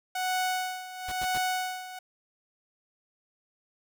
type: tone with tremolo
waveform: sawtooth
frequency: 740 Hz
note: F#5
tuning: in tune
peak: -22 dBFS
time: 0.15-1.99 s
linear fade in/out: 5 ms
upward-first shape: sine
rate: 1 Hz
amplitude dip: 80%
type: noise bursts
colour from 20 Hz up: pink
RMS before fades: -39 dBFS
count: 3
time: 1.08-1.381 s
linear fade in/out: 5 ms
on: 39 ms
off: 92 ms
effects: none